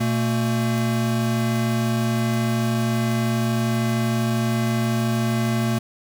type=tone pair together; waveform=square; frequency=120.04 / 226.6 Hz; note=B2 / A#3; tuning=-49 / -49 cents; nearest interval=major seventh; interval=1100 cents; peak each=-23 dBFS; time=0-5.79 s; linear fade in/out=10 ms; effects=9-bit